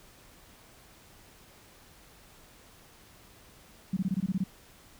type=tone bursts; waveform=sine; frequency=188.5 Hz; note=F#3; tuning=32 cents sharp; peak=-25 dBFS; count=9; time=3.93-4.439 s; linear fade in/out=5 ms; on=37 ms; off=22 ms; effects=pink hiss -56 dBFS RMS until 4.99 s